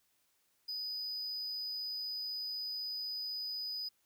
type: tone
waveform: triangle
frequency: 4978 Hz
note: D#8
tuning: in tune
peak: -36 dBFS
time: 0.68-3.89 s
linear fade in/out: 10 ms
effects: white hiss -75 dBFS RMS until 4.05 s